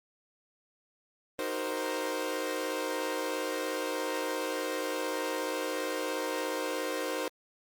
sawtooth chord, C half-diminished seventh, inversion first, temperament equal with one note detuned, 311.1 / 374.3 / 466.2 / 523.3 Hz, Eb4 / Gb4 / Bb4 / C5, 0 / +20 / 0 / 0 cents, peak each -34 / -36 / -33 / -31 dBFS, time 1.39-7.28 s, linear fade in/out 0 ms, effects Opus 32 kbps

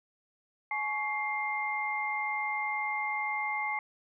sine tone cluster, 847 / 1116 / 2107 Hz, G#5 / C#6 / C7, +34 / +11 / +12 cents, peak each -34 / -39 / -32 dBFS, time 0.71-3.79 s, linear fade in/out 2 ms, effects none

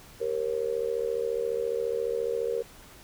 sine tone with amplitude modulation, 467.5 Hz, A#4, 5 cents sharp, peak -22 dBFS, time 0.2-2.63 s, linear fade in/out 20 ms, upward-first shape sine, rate 74.5 Hz, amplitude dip 95%, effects pink hiss -51 dBFS RMS until 3.03 s

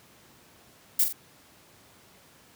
violet noise with echo, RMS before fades -21 dBFS, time 0.99-1.04 s, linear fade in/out 5 ms, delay 44 ms, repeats 2, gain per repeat -7 dB, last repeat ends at 1.128 s, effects pink hiss -56 dBFS RMS until 2.55 s + high-pass 100 Hz 12 dB/octave

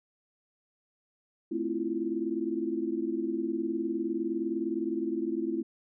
sine chord, F major seventh, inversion first, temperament equal with one note detuned, 220 / 260.9 / 329.6 / 349.2 Hz, A3 / C4 / E4 / F4, 0 / -5 / 0 / 0 cents, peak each -37 / -36 / -31 / -35 dBFS, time 1.51-5.63 s, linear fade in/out 10 ms, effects none

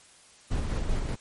brown noise with tremolo, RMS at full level -27 dBFS, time 0.5-1.16 s, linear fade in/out 20 ms, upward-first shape square, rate 5.1 Hz, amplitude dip 30%, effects white hiss -55 dBFS RMS until 1.2 s + MP3 48 kbps

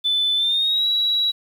sine tone with pitch glide, 3509 to 3893 Hz, A7 to B7, -5 to -26 cents, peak -16 dBFS, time 0.04-1.32 s, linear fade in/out 20 ms, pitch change +179 cents, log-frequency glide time 0.36-0.86 s, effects tanh soft clip ceiling -12 dBFS + 8-bit

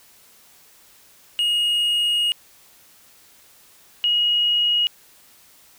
triangle / sine tone pair in turn, 2872 / 2890 Hz, F7 / F#7, +48 / -41 cents, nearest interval unison, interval 11 cents, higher second, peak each -16 dBFS, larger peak neither, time 1.39-2.32 / 4.04-4.87 s, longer first, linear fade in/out 0 ms, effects white hiss -52 dBFS RMS until 5.78 s

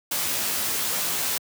white noise with comb filter, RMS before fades -26 dBFS, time 0.11-1.38 s, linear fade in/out 5 ms, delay 16 ms, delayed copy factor -0.65, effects high-pass 100 Hz 12 dB/octave

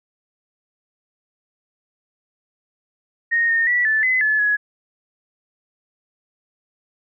sine tone with pitch steps, 1858 / 1835 / 1951 / 1751 / 2028 / 1723 / 1681 Hz, A#6 / A#6 / B6 / A6 / B6 / A6 / G#6, -6 / -28 / -22 / -9 / +45 / -37 / +20 cents, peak -15 dBFS, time 3.31-4.57 s, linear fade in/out 20 ms, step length 180 ms, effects none

